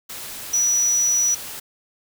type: tone in noise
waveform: sine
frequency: 5880 Hz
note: F#8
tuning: 12 cents flat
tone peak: -16 dBFS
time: 0.53-1.35 s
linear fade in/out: 10 ms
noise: white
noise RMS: -34 dBFS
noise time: 0.09-1.6 s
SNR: +15 dB
effects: none